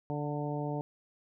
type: harmonic tone with a mistuned harmonic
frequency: 146.83 Hz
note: D3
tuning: in tune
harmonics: 1 / 2 / 3 / 4 / 5 / 6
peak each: -35 / -38 / -40 / -41 / -42 / -43 dBFS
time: 0.1-0.81 s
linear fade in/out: 0 ms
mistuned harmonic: 6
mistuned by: +28 cents
effects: none